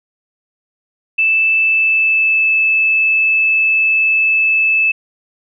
sine tone with pitch glide, 2637 to 2619 Hz, E7 to E7, 0 to -12 cents, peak -10 dBFS, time 1.18-4.92 s, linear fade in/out 10 ms, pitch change -12 cents, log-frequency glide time 1.6-2.52 s, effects none

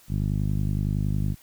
10% pulse tone with low-pass filter, 50.8 Hz, G#1, 38 cents flat, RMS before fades -25 dBFS, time 0.08-1.36 s, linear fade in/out 50 ms, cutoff 160 Hz, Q 1.2, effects white hiss -55 dBFS RMS until 1.42 s

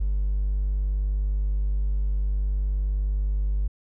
triangle tone with hard clipping, 49.74 Hz, G1, 26 cents sharp, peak -21 dBFS, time 0-3.68 s, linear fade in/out 10 ms, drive 2 dB, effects none

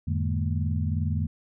sine tone cluster, 87.3 / 107.2 / 150.7 / 209.7 / 231.7 Hz, F2 / A2 / D3 / G#3 / A#3, 0 / -45 / +45 / +17 / -10 cents, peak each -26 / -33 / -30 / -35 / -35 dBFS, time 0.07-1.27 s, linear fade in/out 10 ms, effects none

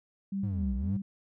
sine tone with tremolo, 196 Hz, G3, in tune, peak -29 dBFS, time 0.32-1.02 s, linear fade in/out 5 ms, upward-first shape sine, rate 3.7 Hz, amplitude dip 60%
triangle linear two-way sweep, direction down then up, 110 to 56.8 to 110 Hz, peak -28 dBFS, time 0.43-0.97 s, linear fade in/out 5 ms, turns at 0.75 s
effects none

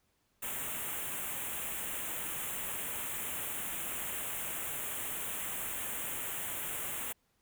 white band-stop noise, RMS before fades -38 dBFS, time 0.42-7.13 s, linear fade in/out 10 ms, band 3300 to 7100 Hz, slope 48 dB/octave, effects pink hiss -75 dBFS RMS until 7.41 s

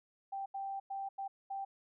sine tone bursts at uneven times, 784 Hz, G5, in tune, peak -37 dBFS, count 5, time 0.32-0.46 / 0.54-0.8 / 0.9-1.09 / 1.18-1.28 / 1.5-1.65 s, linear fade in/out 10 ms, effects none

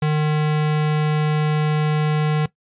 square tone, 152.3 Hz, D#3, 37 cents flat, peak -17 dBFS, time 0.02-2.46 s, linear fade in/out 5 ms, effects noise-tail reverb RT60 0.1 s tail -18 dB re dry + resampled to 8000 Hz

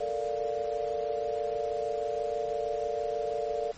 sine chord, Bb major seventh, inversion third, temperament equal, 440 / 466.2 / 587.3 / 698.5 Hz, A4 / Bb4 / D5 / F5, 0 / 0 / 0 / 0 cents, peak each -34 / -35 / -33 / -35 dBFS, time 0-3.72 s, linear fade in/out 10 ms, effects pink hiss -50 dBFS RMS until 3.77 s + MP3 32 kbps

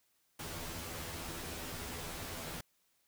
pink noise with comb filter, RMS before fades -43 dBFS, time 0.39-2.61 s, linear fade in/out 5 ms, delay 12 ms, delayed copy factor +0.95, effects white hiss -75 dBFS RMS until 3.07 s

